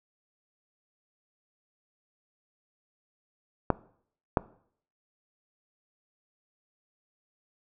clicks, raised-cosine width 1 ms, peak -7 dBFS, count 2, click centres 3.703 / 4.372 s, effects noise-tail reverb RT60 0.6 s tail -20 dB re dry

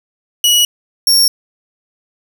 sawtooth tone pair in turn, 2919 / 5510 Hz, F#7 / F8, -24 / -24 cents, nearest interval major seventh, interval 1100 cents, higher second, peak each -5 dBFS, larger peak neither, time 0.44-0.65 / 1.07-1.28 s, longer neither, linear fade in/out 2 ms, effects none

